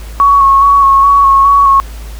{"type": "tone with vibrato", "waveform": "sine", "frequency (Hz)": 1108.7, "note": "C#6", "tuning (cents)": 0, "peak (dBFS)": -3, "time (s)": [0.2, 1.8], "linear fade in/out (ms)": 0, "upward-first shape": "square", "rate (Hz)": 2.4, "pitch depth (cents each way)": 20, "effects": ["added 54 Hz sine -23 dBFS peak until 2.19 s", "pink hiss -35 dBFS RMS until 2.19 s"]}